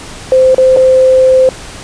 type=tone with dropouts; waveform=sine; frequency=519 Hz; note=C5; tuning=14 cents flat; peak=-3 dBFS; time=0.32-1.49 s; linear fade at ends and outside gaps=1 ms; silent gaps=0.546-0.581 / 0.764-0.77 s; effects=pink hiss -28 dBFS RMS until 1.83 s + resampled to 22050 Hz